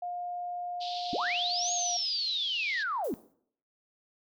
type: tone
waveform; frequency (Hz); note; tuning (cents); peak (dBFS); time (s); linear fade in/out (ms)
sine; 709; F5; +26; -33; 0.02-1.97; 5
type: band-pass noise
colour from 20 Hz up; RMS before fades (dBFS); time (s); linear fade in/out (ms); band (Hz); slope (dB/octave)
pink; -40; 0.8-2.84; 20; 3200 to 4700; 48
type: linear two-way sweep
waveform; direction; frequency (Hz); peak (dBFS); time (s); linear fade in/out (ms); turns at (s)
sine; up then down; 207.7 to 6670 to 207.7; -29; 1.13-3.14; 0; 1.72
type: noise with exponential decay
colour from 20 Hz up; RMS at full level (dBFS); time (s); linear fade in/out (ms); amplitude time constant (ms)
violet; -44; 3.04-3.34; 5; 65
effects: noise-tail reverb RT60 0.6 s tail -19 dB re dry